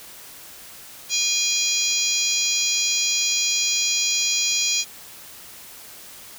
harmonic tone with a mistuned harmonic, 817 Hz, G#5, 29 cents flat, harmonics 3 / 4 / 5 / 6 / 7 / 8 / 9, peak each -27 / -27 / -27 / -27 / -27 / -27 / -27 dBFS, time 1.09-4.85 s, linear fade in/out 50 ms, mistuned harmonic 9, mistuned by -72 cents, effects white hiss -42 dBFS RMS until 6.38 s

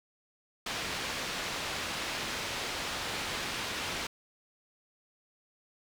white low-pass noise, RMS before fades -36 dBFS, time 0.66-4.07 s, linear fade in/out 5 ms, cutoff 3900 Hz, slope 12 dB/octave, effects none

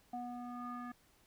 square tone with low-pass filter sweep, 243.8 Hz, B3, 22 cents flat, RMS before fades -44 dBFS, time 0.13-0.92 s, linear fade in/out 5 ms, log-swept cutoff 760 to 1500 Hz, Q 5.8, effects pink hiss -69 dBFS RMS until 1.26 s

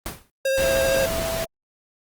pink noise with exponential decay, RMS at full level -26 dBFS, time 0.06-0.3 s, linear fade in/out 0 ms, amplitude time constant 51 ms
square tone with vibrato, 536 Hz, C5, 42 cents sharp, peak -20 dBFS, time 0.45-1.06 s, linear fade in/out 5 ms, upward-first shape triangle, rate 13 Hz, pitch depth 22 cents each way
pink noise, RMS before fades -28 dBFS, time 0.57-1.45 s, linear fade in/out 10 ms
sine tone, 659.3 Hz, E5, in tune, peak -26 dBFS, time 0.6-1.47 s, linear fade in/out 50 ms
effects Opus 24 kbps

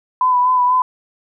sine tone with vibrato, 1000 Hz, B5, 21 cents sharp, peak -11 dBFS, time 0.21-0.82 s, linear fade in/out 2 ms, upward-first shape sine, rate 4.1 Hz, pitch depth 28 cents each way, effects none

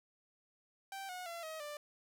sawtooth tone with pitch steps, 780 / 727.8 / 679 / 633.6 / 591.1 Hz, G5 / F#5 / F5 / D#5 / D5, -9 / -29 / -49 / +31 / +11 cents, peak -39 dBFS, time 0.92-1.77 s, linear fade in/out 2 ms, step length 170 ms, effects none

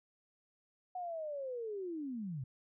sine linear sweep, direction down, 740 to 120 Hz, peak -38 dBFS, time 0.95-2.44 s, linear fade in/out 5 ms, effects none

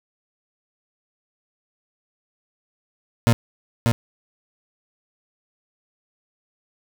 30% pulse tone with echo, 116.54 Hz, A#2, in tune, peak -10 dBFS, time 3.27-3.33 s, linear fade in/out 0 ms, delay 590 ms, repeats 1, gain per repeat -3 dB, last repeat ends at 3.92 s, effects none

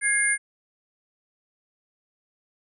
sine tone cluster, 1657 / 2129 / 9210 Hz, G#6 / C7 / D9, -4 / +30 / -35 cents, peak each -24 dBFS, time 0.01-0.38 s, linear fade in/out 50 ms, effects none

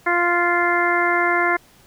harmonic tone, 348.5 Hz, F4, 4 cents flat, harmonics 1 / 2 / 3 / 4 / 5 / 6, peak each -23 / -23 / -23 / -23 / -23 / -23 dBFS, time 0.06-1.57 s, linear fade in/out 10 ms, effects pink hiss -52 dBFS RMS until 1.86 s

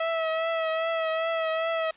sawtooth tone with vibrato, 650 Hz, E5, 24 cents flat, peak -21 dBFS, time 0-1.91 s, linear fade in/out 5 ms, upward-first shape triangle, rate 2.5 Hz, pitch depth 34 cents each way, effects white hiss -54 dBFS RMS until 1.96 s + resampled to 8000 Hz

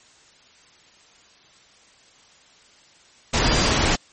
sine tone in noise, 4779 Hz, D8, 29 cents sharp, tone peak -28 dBFS, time 3.44-3.7 s, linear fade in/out 10 ms, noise pink, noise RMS -19 dBFS, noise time 3.33-3.96 s, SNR -12 dB, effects white hiss -53 dBFS RMS until 4.12 s + MP3 32 kbps

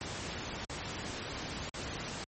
pink noise with dropouts, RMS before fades -39 dBFS, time 0.01-2.24 s, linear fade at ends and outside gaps 0 ms, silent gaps 0.649-0.697 / 1.694-1.742 s, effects high-pass 60 Hz 12 dB/octave + MP3 32 kbps

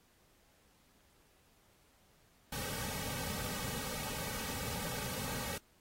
pink noise with comb filter, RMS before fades -40 dBFS, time 2.52-5.58 s, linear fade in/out 5 ms, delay 2.9 ms, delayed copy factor -0.85, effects pink hiss -69 dBFS RMS until 5.8 s + AAC 48 kbps

